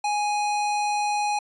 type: tone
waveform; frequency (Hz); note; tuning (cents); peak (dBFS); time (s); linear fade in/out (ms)
square; 830.6; G#5; 0; -23; 0.04-1.39; 5
effects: resampled to 22050 Hz